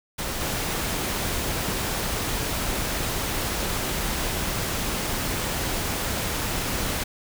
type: noise with level steps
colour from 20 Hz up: pink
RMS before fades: -29 / -27 dBFS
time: 0.18-7.04 s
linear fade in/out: 10 ms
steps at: 0.41 s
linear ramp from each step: 2 ms
effects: none